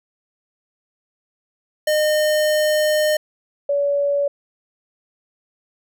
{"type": "tone pair in turn", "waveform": ["square", "sine"], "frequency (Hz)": [610, 569.2], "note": ["D#5", "C#5"], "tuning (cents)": [-34, 46], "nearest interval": "minor second", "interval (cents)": 120, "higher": "first", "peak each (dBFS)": -16, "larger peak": "neither", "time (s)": [[1.87, 3.17], [3.69, 4.28]], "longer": "first", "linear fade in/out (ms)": 5, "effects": []}